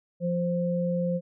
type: tone pair together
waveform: sine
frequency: 174.63 / 523.3 Hz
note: F3 / C5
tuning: 0 / 0 cents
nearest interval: octave + perfect fifth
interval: 1900 cents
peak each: -26 / -28 dBFS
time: 0.2-1.21 s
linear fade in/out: 50 ms
effects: none